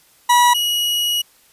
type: tone pair in turn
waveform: 40% pulse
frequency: 970 / 2907 Hz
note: B5 / F#7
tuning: -31 / -31 cents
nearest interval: octave + perfect fifth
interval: 1900 cents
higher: second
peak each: -9 / -16 dBFS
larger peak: first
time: 0.29-0.54 / 0.54-1.22 s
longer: second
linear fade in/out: 10 ms
effects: white hiss -53 dBFS RMS until 1.52 s + resampled to 32000 Hz